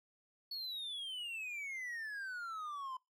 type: exponential sweep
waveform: triangle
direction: down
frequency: 4435 to 1014 Hz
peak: -39 dBFS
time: 0.51-2.97 s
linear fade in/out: 5 ms
effects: noise-tail reverb RT60 0.2 s tail -23 dB re dry